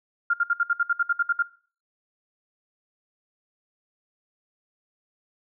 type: tone bursts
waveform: sine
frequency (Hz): 1400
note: F6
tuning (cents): +4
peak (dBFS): -18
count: 12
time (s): 0.3-1.425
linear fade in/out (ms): 5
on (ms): 36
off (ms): 63
effects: noise-tail reverb RT60 0.4 s tail -19 dB re dry